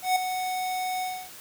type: tone with ADSR envelope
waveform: square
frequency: 740 Hz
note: F#5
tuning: in tune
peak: -19 dBFS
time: 0.02-1.3 s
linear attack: 140 ms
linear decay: 4 ms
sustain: -9 dB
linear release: 280 ms
effects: white hiss -45 dBFS RMS until 1.4 s